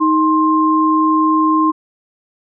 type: tone pair together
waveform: sine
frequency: 313.7 / 1055 Hz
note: D#4 / C6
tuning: +14 / +14 cents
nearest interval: octave + major sixth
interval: 2100 cents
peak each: -13 dBFS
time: 0-1.72 s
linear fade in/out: 20 ms
effects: none